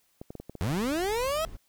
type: clicks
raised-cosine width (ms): 2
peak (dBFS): -26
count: 6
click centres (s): 0.215 / 0.305 / 0.353 / 0.4 / 0.496 / 0.553
type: linear sweep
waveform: 30% pulse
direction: up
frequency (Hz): 76 to 659.3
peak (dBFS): -24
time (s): 0.61-1.45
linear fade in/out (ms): 0
type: noise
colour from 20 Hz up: brown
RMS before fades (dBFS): -43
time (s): 0.62-1.57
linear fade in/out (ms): 10
effects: white hiss -69 dBFS RMS until 1.68 s